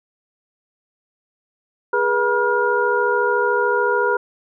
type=tone cluster; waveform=sine; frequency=413.1 / 486.8 / 966 / 1419 Hz; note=G#4 / B4 / B5 / F6; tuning=-9 / -25 / -39 / +27 cents; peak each=-21 dBFS; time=1.93-4.17 s; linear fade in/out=5 ms; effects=none